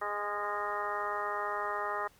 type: harmonic tone with a mistuned harmonic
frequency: 206.3 Hz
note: G#3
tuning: 11 cents flat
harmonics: 2 / 3 / 4 / 5 / 6 / 7 / 8 / 9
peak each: -41 / -41 / -39 / -39 / -36 / -45 / -48 / -41 dBFS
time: 0.01-2.08 s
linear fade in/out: 10 ms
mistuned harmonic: 7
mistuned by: -31 cents
effects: pink hiss -63 dBFS RMS until 2.19 s + Opus 32 kbps